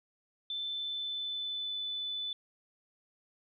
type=tone with pitch glide; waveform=sine; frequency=3532 to 3497 Hz; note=A7 to A7; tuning=+6 to -11 cents; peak=-34 dBFS; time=0.5-2.33 s; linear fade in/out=2 ms; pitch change=-17 cents; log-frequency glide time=0.62-1.85 s; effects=none